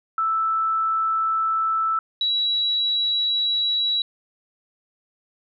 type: tone pair in turn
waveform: sine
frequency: 1318.5 / 3902 Hz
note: E6 / B7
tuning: 0 / -22 cents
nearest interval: octave + perfect fifth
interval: 1878 cents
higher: second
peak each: -19 dBFS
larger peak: neither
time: 0.18-1.99 / 2.21-4.02 s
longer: neither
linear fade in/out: 2 ms
effects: none